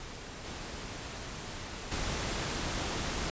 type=noise with level steps; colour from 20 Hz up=pink; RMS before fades=-44 / -41 / -34 dBFS; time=0-3.3 s; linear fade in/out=2 ms; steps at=0.44 / 1.91 s; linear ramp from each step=10 ms; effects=resampled to 16000 Hz